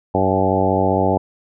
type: harmonic tone with a mistuned harmonic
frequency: 95.1 Hz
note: F#2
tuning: 48 cents sharp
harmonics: 1 / 2 / 3 / 4 / 5 / 6 / 7 / 8 / 9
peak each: -23 / -23 / -23 / -23 / -23 / -23 / -23 / -23 / -23 dBFS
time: 0.14-1.18 s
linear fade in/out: 10 ms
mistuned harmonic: 8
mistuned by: +24 cents
effects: none